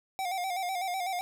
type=tone with vibrato; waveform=square; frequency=739 Hz; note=F#5; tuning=2 cents flat; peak=-31 dBFS; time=0.19-1.21 s; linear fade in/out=0 ms; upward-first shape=square; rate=8 Hz; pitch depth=67 cents each way; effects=none